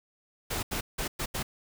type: noise bursts at uneven times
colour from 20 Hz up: pink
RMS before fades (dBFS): -32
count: 5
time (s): 0.5-0.63 / 0.71-0.81 / 0.98-1.08 / 1.19-1.26 / 1.34-1.43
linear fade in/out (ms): 10
effects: none